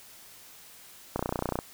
click train, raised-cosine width 1 ms, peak -14 dBFS, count 14, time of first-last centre 1.16-1.589 s, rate 30.3 Hz, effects white hiss -51 dBFS RMS until 1.73 s

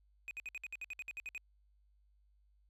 triangle tone bursts, 2501 Hz, D#7, 8 cents sharp, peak -39 dBFS, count 13, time 0.28-1.378 s, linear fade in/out 0 ms, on 30 ms, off 59 ms, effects added 50 Hz sine -67 dBFS peak until 2.69 s

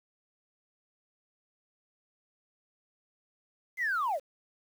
sine linear sweep, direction down, 2106 to 493.9 Hz, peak -26 dBFS, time 3.77-4.2 s, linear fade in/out 50 ms, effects tanh soft clip ceiling -24 dBFS + 9-bit

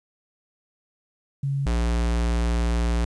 sine / square tone pair in turn, 138.59 / 58.27 Hz, C#3 / A#1, 0 / 0 cents, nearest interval octave + minor third, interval 1500 cents, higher first, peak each -22 / -21 dBFS, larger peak second, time 1.43-1.66 / 1.66-3.05 s, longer second, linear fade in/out 5 ms, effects resampled to 22050 Hz + 10-bit

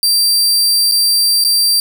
sawtooth tone with dropouts, 4700 Hz, D8, 1 cent sharp, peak -7 dBFS, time 0.03-1.8 s, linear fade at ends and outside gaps 1 ms, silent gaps 0.914-0.92 / 1.44-1.448 s, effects none

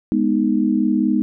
sine chord, G# minor, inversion none, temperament equal, 207.7 / 246.9 / 311.1 Hz, G#3 / B3 / D#4, 0 / 0 / 0 cents, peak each -19 dBFS, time 0.12-1.22 s, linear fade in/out 0 ms, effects none

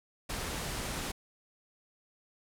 pink low-pass noise, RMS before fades -37 dBFS, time 0.29-1.12 s, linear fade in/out 10 ms, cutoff 12000 Hz, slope 24 dB/octave, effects none

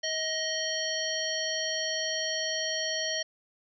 harmonic tone with a mistuned harmonic, 626 Hz, D#5, 10 cents sharp, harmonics 1 / 3 / 5 / 7 / 9, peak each -35 / -35 / -35 / -35 / -35 dBFS, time 0.03-3.23 s, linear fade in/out 10 ms, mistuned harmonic 1, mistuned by +21 cents, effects none

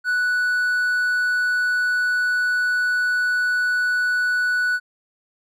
triangle tone, 1480 Hz, F#6, in tune, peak -16 dBFS, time 0.04-4.8 s, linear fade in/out 50 ms, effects none

